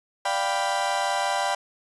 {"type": "chord", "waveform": "35% pulse", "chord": "G dominant seventh", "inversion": "second", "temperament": "equal", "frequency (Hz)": [587.3, 698.5, 784, 987.8], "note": ["D5", "F5", "G5", "B5"], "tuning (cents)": [0, 0, 0, 0], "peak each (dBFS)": [-29, -28, -25, -27], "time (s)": [0.25, 1.55], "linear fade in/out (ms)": 5, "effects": ["resampled to 22050 Hz", "9-bit"]}